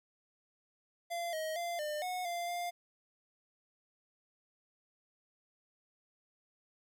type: tone with pitch steps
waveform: square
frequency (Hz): 687 / 630 / 690 / 601 / 730 / 693 / 701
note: F5 / D#5 / F5 / D5 / F#5 / F5 / F5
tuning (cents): -29 / +21 / -21 / +40 / -24 / -14 / +6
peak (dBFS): -36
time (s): 1.1-2.71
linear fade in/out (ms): 20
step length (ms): 230
effects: 12-bit